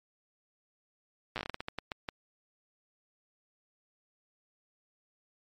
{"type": "slowing click train", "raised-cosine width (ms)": 0.3, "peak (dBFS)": -19, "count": 14, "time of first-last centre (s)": [1.36, 2.088], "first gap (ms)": 8, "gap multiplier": 1.29, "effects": ["MP3 64 kbps"]}